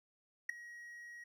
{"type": "tone with ADSR envelope", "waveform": "triangle", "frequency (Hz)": 1899, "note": "A#6", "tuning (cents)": 32, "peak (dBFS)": -27, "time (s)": [0.49, 1.24], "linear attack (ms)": 6, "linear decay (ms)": 4, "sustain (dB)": -20, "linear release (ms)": 6, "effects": []}